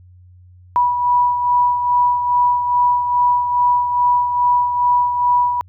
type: beating tone pair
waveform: sine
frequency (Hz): 977 / 979.4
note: B5 / B5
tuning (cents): -19 / -15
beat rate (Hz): 2.4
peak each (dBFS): -13 / -22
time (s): 0.76-5.61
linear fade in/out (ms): 0
effects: added 90 Hz sine -42 dBFS peak until 5.68 s